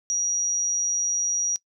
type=tone; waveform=sine; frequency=5760 Hz; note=F#8; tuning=47 cents flat; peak=-21 dBFS; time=0.1-1.56 s; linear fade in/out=0 ms; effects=noise-tail reverb RT60 0.1 s tail -24 dB re dry